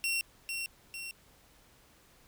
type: tone with echo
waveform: sawtooth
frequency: 2729 Hz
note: F7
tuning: 41 cents flat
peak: -26 dBFS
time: 0.04-0.21 s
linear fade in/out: 0 ms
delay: 450 ms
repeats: 2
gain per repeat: -5 dB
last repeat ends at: 1.11 s
effects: pink hiss -62 dBFS RMS until 2.27 s